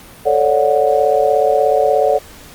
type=chord; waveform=sine; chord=D major seventh; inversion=second; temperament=just; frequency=440.5 / 550.6 / 587.3 / 734.2 Hz; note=A4 / C#5 / D5 / F#5; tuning=+2 / -12 / 0 / -14 cents; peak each=-16 dBFS; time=0.25-2.19 s; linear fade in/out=20 ms; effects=pink hiss -39 dBFS RMS until 2.54 s + Opus 48 kbps